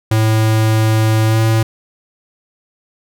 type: tone with pitch glide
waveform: square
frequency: 110 to 111.66 Hz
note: A2 to A2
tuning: 0 to +26 cents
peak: -11 dBFS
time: 0.11-1.63 s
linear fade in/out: 5 ms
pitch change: +26 cents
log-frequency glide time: 1.26-1.4 s
effects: none